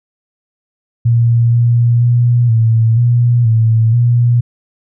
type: tone with pitch steps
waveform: sine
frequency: 117.4 / 118.8 / 120.6 / 113.2 / 120.3 / 112.5 / 120.1 Hz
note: A#2 / A#2 / B2 / A2 / B2 / A2 / B2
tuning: +13 / +33 / -41 / +50 / -45 / +39 / -48 cents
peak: -7 dBFS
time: 1.05-4.41 s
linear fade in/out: 10 ms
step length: 480 ms
effects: none